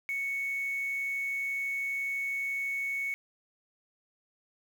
sine tone with quantisation, 2217 Hz, C#7, in tune, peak -30 dBFS, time 0.09-3.14 s, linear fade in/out 0 ms, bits 8, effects none

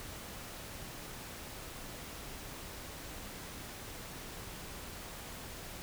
silence, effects pink hiss -46 dBFS RMS until 5.82 s

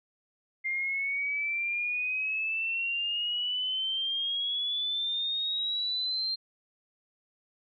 sine exponential sweep, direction up, 2103 to 4186 Hz, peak -28 dBFS, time 0.64-6.36 s, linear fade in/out 20 ms, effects none

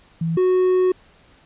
sine / triangle tone pair in turn, 164.5 / 368.4 Hz, E3 / F#4, -3 / -7 cents, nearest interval octave + major second, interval 1396 cents, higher second, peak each -19 / -12 dBFS, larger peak second, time 0.21-0.37 / 0.37-0.92 s, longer second, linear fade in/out 5 ms, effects pink hiss -53 dBFS RMS until 1.45 s + resampled to 8000 Hz

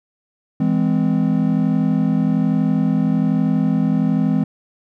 triangle chord, E augmented, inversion none, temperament just, 164.81 / 206 / 257.5 Hz, E3 / G#3 / B#3, 0 / -14 / -28 cents, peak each -17 dBFS, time 0.6-4.44 s, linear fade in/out 5 ms, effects none

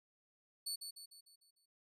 25% pulse tone with echo, 4459 Hz, C#8, 9 cents sharp, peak -34 dBFS, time 0.66-0.76 s, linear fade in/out 10 ms, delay 150 ms, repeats 6, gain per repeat -6 dB, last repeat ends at 1.66 s, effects none

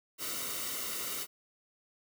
white noise with comb filter, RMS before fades -37 dBFS, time 0.18-1.27 s, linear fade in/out 50 ms, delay 1.2 ms, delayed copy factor -0.65, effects none

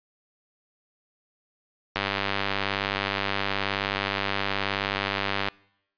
click train, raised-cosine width 0.3 ms, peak -9 dBFS, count 350, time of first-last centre 1.96-5.485 s, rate 99 Hz, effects noise-tail reverb RT60 0.8 s tail -26 dB re dry + resampled to 11025 Hz

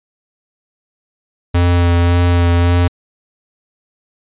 square tone with vibrato, 87 Hz, F2, 6 cents flat, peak -10 dBFS, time 1.54-2.88 s, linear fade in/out 10 ms, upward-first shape sine, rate 1.8 Hz, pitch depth 15 cents each way, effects resampled to 8000 Hz

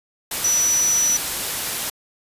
sine tone in noise, 5920 Hz, F#8, in tune, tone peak -16 dBFS, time 0.44-1.17 s, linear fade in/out 5 ms, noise white, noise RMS -25 dBFS, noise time 0.31-1.9 s, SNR +6 dB, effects resampled to 32000 Hz

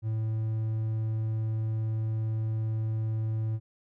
triangle tone, 110.3 Hz, A2, 5 cents sharp, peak -25 dBFS, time 0.02-3.6 s, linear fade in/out 50 ms, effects none

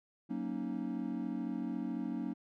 triangle chord, D# minor seventh, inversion first, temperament equal, 185 / 233.1 / 277.2 / 311.1 Hz, F#3 / A#3 / C#4 / D#4, 0 / 0 / 0 / 0 cents, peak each -40 / -37 / -38 / -40 dBFS, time 0.29-2.34 s, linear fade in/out 20 ms, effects none

